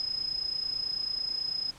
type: tone with amplitude modulation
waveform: sine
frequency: 5080 Hz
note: D#8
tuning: 35 cents sharp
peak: -26 dBFS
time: 0-1.71 s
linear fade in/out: 0 ms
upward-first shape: sine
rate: 29.1 Hz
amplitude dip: 75%
effects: pink hiss -52 dBFS RMS until 1.78 s + low-pass 9000 Hz 12 dB/octave